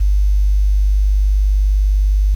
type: tone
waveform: sine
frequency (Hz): 49.86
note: G1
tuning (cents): +30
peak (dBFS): -10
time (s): 0-2.35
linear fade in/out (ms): 10
effects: 7-bit